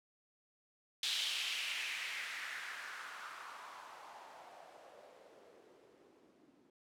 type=noise with low-pass filter sweep; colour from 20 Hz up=violet; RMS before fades=-45 dBFS; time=1.03-6.7 s; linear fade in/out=2 ms; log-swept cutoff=3500 to 270 Hz; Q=2.9; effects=none